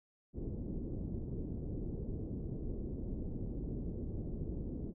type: low-pass noise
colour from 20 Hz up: pink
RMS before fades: -40 dBFS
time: 0.33-4.94 s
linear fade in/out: 50 ms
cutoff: 390 Hz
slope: 24 dB/octave
effects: none